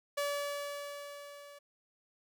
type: tone with level ramp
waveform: sawtooth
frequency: 574 Hz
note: D5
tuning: 40 cents flat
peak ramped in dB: -27 to -47 dBFS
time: 0.17-1.59 s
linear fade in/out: 10 ms
effects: none